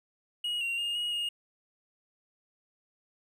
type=tone with pitch steps; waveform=triangle; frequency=2892 / 2759 / 2832 / 2889 / 2853 Hz; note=F#7 / F7 / F7 / F#7 / F7; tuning=-40 / -22 / +23 / -42 / +36 cents; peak=-28 dBFS; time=0.44-1.29 s; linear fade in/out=5 ms; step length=170 ms; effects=none